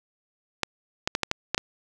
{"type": "clicks", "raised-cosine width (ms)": 0.2, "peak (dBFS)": -6, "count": 7, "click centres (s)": [0.633, 1.075, 1.151, 1.233, 1.314, 1.546, 1.579], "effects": []}